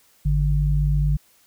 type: tone pair together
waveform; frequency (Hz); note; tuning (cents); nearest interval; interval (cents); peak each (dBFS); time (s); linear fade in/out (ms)
sine; 51.91 / 146.83; G#1 / D3; 0 / 0; octave + tritone; 1800; -19 / -20; 0.25-1.17; 10
effects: white hiss -58 dBFS RMS until 1.46 s